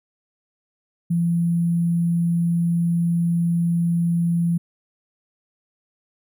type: tone with sample-and-hold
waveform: sine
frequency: 170.2 Hz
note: F3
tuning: 44 cents flat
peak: -17 dBFS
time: 1.1-4.58 s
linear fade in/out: 10 ms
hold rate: 11025 Hz
effects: none